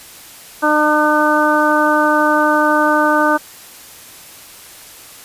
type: harmonic tone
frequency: 302 Hz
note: D4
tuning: 48 cents sharp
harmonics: 1 / 2 / 3 / 4 / 5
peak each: -17 / -17 / -17 / -17 / -17 dBFS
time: 0.62-3.38 s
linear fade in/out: 20 ms
effects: white hiss -38 dBFS RMS until 5.24 s + resampled to 32000 Hz